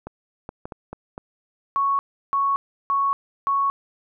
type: clicks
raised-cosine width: 1 ms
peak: -19 dBFS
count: 6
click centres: 0.07 / 0.491 / 0.655 / 0.722 / 0.93 / 1.179 s
type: tone bursts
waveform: sine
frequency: 1108.7 Hz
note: C#6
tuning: in tune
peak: -18 dBFS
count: 4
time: 1.76-3.7 s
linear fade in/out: 0 ms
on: 230 ms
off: 340 ms
effects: none

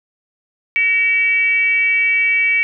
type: tone with frequency modulation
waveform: sine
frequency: 2287 Hz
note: D7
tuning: 47 cents flat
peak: -12 dBFS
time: 0.76-2.63 s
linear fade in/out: 0 ms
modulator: 417 Hz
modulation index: 0.5
effects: none

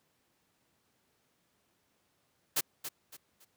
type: noise with echo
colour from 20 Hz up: white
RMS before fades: -29 dBFS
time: 2.56-2.61 s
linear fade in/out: 10 ms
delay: 280 ms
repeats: 3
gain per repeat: -10 dB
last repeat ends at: 3.45 s
effects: pink hiss -74 dBFS RMS until 3.56 s + high-pass 100 Hz 12 dB/octave

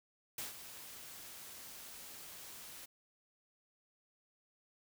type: noise with ADSR envelope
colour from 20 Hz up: white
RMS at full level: -41 dBFS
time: 0.38-2.86 s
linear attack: 4 ms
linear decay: 140 ms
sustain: -10 dB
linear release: 13 ms
effects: none

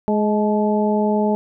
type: harmonic tone with a mistuned harmonic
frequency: 210.2 Hz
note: G#3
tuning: 21 cents sharp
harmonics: 1 / 2 / 3 / 4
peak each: -18 / -21 / -23 / -24 dBFS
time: 0.08-1.35 s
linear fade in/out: 0 ms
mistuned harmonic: 4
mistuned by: +41 cents
effects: none

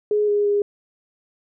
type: tone with pitch steps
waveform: sine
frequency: 419 / 412.1 / 409 Hz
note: G#4 / G#4 / G#4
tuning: +15 / -13 / -26 cents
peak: -16 dBFS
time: 0.11-0.62 s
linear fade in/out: 2 ms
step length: 170 ms
effects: none

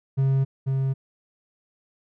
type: tone pair in turn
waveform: triangle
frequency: 134.9 / 134.13 Hz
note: C#3 / C3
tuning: -47 / +43 cents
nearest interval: unison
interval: 10 cents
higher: first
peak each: -16 / -19 dBFS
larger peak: first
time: 0.17-0.45 / 0.66-0.94 s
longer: neither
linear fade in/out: 20 ms
effects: none

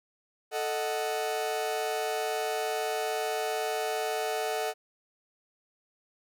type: chord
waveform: 40% pulse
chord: D# diminished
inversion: second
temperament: equal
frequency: 440 / 622.3 / 740 Hz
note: A4 / D#5 / F#5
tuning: 0 / 0 / 0 cents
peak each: -32 / -34 / -32 dBFS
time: 0.51-4.74 s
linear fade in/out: 50 ms
effects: none

